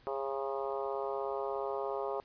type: harmonic tone with a mistuned harmonic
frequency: 136.7 Hz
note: C#3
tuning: 24 cents flat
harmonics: 3 / 4 / 5 / 6 / 7 / 8 / 9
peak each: -37 / -39 / -41 / -43 / -44 / -45 / -46 dBFS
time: 0.07-2.2 s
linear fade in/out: 0 ms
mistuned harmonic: 8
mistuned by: -27 cents
effects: pink hiss -63 dBFS RMS until 2.24 s + resampled to 11025 Hz